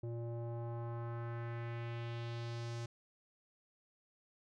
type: tone with low-pass filter sweep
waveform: square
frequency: 117.4 Hz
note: A#2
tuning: 13 cents sharp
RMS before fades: -42 dBFS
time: 0.03-2.86 s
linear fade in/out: 5 ms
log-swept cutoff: 460 to 6500 Hz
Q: 1.7
effects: none